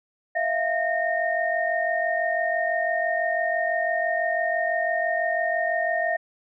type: tone cluster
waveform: sine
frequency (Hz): 650 / 696 / 1839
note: E5 / F5 / A#6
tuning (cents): -24 / -6 / -24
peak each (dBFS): -26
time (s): 0.35-6.17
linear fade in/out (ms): 10
effects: none